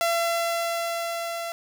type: tone with level ramp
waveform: sawtooth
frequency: 677 Hz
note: E5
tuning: 46 cents sharp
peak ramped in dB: -17 to -26 dBFS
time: 0.01-1.52 s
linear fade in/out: 0 ms
effects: none